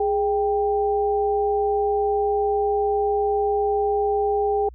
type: tone pair together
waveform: sine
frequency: 415.3 / 787.8 Hz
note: G#4 / G5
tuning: 0 / +8 cents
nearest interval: major seventh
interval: 1108 cents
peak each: -20 / -23 dBFS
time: 0-4.69 s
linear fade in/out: 5 ms
effects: added 60 Hz sine -40 dBFS peak until 4.74 s